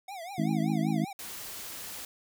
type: tone with vibrato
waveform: square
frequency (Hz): 730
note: F#5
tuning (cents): -24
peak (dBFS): -39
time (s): 0.08-1.13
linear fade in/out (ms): 5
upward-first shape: triangle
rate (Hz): 5.2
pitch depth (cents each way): 220
type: harmonic tone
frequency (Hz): 53.2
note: G#1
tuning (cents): +42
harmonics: 3 / 4 / 5 / 6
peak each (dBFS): -30 / -29 / -33 / -33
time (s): 0.38-1.05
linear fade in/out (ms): 5
type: noise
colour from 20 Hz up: white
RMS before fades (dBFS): -41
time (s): 1.19-2.05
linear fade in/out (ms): 2
effects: none